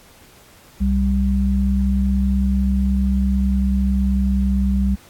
sine tone pair together, 65.5 / 196.28 Hz, C2 / G3, +2 / +2 cents, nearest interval octave + perfect fifth, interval 1900 cents, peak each -17 / -18 dBFS, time 0.8-4.96 s, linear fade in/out 20 ms, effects pink hiss -48 dBFS RMS until 5.09 s + AAC 64 kbps

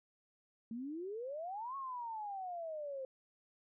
sine exponential two-way sweep, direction up then down, 220.4 to 1110 to 519 Hz, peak -40 dBFS, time 0.71-3.05 s, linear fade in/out 2 ms, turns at 1.76 s, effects none

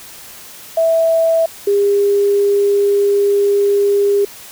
sine tone pair in turn, 656 / 403.8 Hz, E5 / G#4, -9 / -49 cents, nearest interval minor sixth, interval 840 cents, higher first, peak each -10 dBFS, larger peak neither, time 0.77-1.46 / 1.67-4.25 s, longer second, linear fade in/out 5 ms, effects white hiss -36 dBFS RMS until 4.51 s

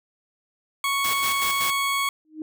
20% pulse tone, 1109 Hz, C#6, in tune, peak -17 dBFS, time 0.84-2.09 s, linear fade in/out 2 ms
white noise with tremolo, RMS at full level -29 dBFS, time 1.04-1.71 s, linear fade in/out 5 ms, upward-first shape square, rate 5.3 Hz, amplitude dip 65%
sine tone with exponential growth, 311.1 Hz, D#4, in tune, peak -26 dBFS, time 2.25-2.42 s, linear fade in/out 1 ms, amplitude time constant 36 ms
effects none

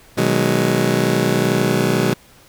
20% pulse chord, G# minor seventh, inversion first, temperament just, 124.59 / 155.74 / 186.89 / 207.7 Hz, B2 / D#3 / F#3 / G#3, +16 / +2 / +18 / 0 cents, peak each -16 dBFS, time 0.17-2.14 s, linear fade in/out 10 ms, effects pink hiss -48 dBFS RMS until 2.48 s

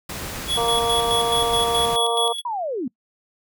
pink noise, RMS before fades -31 dBFS, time 0.09-1.96 s, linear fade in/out 5 ms
square tone with tremolo, 3370 Hz, G#7, 25 cents sharp, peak -20 dBFS, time 0.47-2.42 s, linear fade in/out 50 ms, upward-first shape square, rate 4.7 Hz, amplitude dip 60%
harmonic tone, 233.1 Hz, A#3, in tune, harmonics 2 / 3 / 4 / 5, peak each -23 / -25 / -26 / -27 dBFS, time 0.57-2.33 s, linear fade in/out 10 ms
sine linear sweep, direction down, 1000 to 220 Hz, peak -23 dBFS, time 2.45-2.88 s, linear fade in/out 5 ms
effects noise-tail reverb RT60 0.1 s tail -24 dB re dry

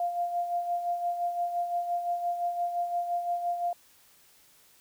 sine tone with tremolo, 698.5 Hz, F5, in tune, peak -25 dBFS, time 0-3.73 s, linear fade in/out 2 ms, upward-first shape sine, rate 5.8 Hz, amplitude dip 55%, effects white hiss -60 dBFS RMS until 4.8 s

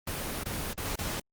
pink noise with dropouts, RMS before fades -34 dBFS, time 0.07-1.2 s, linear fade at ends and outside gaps 5 ms, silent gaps 0.436-0.456 / 0.734-0.775 / 0.958-0.986 s, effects Opus 24 kbps

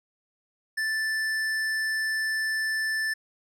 triangle tone with hard clipping, 1760 Hz, A6, in tune, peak -27 dBFS, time 0.77-3.14 s, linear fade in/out 10 ms, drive 15 dB, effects none

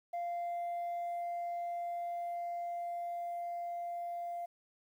sine tone with level ramp, 694 Hz, F5, 11 cents flat, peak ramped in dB -32 to -36 dBFS, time 0.13-4.46 s, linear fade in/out 10 ms, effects tanh soft clip ceiling -34 dBFS + 11-bit

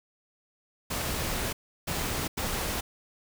pink noise bursts at uneven times, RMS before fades -31 dBFS, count 3, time 0.9-1.53 / 1.87-2.28 / 2.37-2.81 s, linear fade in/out 10 ms, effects none

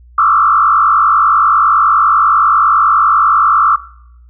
sine tone with frequency modulation, 1244.5 Hz, D#6, in tune, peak -6 dBFS, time 0.18-3.76 s, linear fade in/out 5 ms, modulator 50 Hz, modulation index 2.5, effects noise-tail reverb RT60 0.8 s tail -21 dB re dry + added 60 Hz sine -38 dBFS peak until 4.29 s

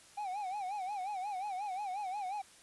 triangle tone with vibrato, 784 Hz, G5, in tune, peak -34 dBFS, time 0.17-2.42 s, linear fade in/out 10 ms, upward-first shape sine, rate 5.6 Hz, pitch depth 130 cents each way, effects white hiss -59 dBFS RMS until 2.62 s + resampled to 24000 Hz

